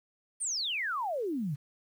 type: exponential sweep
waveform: sine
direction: down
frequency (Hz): 9400 to 130.81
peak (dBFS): -30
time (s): 0.4-1.56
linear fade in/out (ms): 20
effects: 10-bit